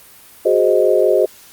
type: chord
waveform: sine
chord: Ab dominant seventh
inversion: third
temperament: equal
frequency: 370 / 415.3 / 523.3 / 622.3 Hz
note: Gb4 / Ab4 / C5 / Eb5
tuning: 0 / 0 / 0 / 0 cents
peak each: -16 dBFS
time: 0.45-1.26 s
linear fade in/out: 10 ms
effects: white hiss -43 dBFS RMS until 1.52 s + Opus 32 kbps